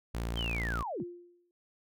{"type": "tone", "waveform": "sawtooth", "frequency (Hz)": 57.6, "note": "A#1", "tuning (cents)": -20, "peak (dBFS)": -29, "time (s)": [0.14, 0.83], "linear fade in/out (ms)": 10}
{"type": "linear sweep", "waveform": "sine", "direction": "down", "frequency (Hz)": [3226, 82.9], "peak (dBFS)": -34, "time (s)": [0.36, 1.04], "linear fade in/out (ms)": 20}
{"type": "tone with exponential decay", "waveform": "sine", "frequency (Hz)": 350, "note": "F4", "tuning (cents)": 4, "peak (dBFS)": -34, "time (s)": [1, 1.51], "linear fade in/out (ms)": 1, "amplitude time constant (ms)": 110}
{"effects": []}